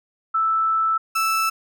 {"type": "tone pair in turn", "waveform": ["sine", "35% pulse"], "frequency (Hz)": [1318.5, 1318.5], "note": ["E6", "E6"], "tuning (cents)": [0, 0], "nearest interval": "unison", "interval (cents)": 0, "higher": "neither", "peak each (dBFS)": -17, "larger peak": "neither", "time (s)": [[0.34, 0.98], [1.15, 1.5]], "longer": "first", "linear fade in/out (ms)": 10, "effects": []}